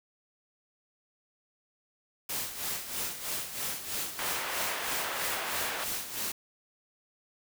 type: noise with tremolo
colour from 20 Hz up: white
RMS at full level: -33 dBFS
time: 2.29-6.32 s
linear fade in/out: 5 ms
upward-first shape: sine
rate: 3.1 Hz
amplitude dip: 65%
type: band-pass noise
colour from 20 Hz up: white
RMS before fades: -36 dBFS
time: 4.19-5.84 s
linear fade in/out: 0 ms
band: 480 to 2200 Hz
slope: 12 dB/octave
effects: none